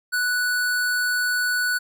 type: tone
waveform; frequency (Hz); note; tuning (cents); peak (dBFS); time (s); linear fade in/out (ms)
square; 1480; F#6; 0; -21; 0.12-1.79; 20
effects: none